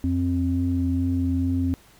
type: tone pair together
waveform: sine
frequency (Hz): 87.31 / 264.2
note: F2 / C4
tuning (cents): 0 / +17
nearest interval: octave + perfect fifth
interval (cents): 1917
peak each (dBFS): -23 / -22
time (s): 0.04-1.74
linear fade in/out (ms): 0
effects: tanh soft clip ceiling -12 dBFS + pink hiss -54 dBFS RMS until 1.99 s